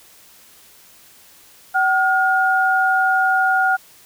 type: tone pair together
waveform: sine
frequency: 760 / 1428.1 Hz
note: F#5 / F6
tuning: +46 / +38 cents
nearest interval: major seventh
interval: 1092 cents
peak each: -17 / -16 dBFS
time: 1.74-3.77 s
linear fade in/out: 20 ms
effects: white hiss -48 dBFS RMS until 4.05 s